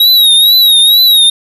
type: tone with vibrato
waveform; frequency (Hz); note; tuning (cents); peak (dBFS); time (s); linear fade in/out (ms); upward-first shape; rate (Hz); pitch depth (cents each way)
square; 3815; A#7; +39; -4; 0-1.3; 5; triangle; 2.2; 96
effects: none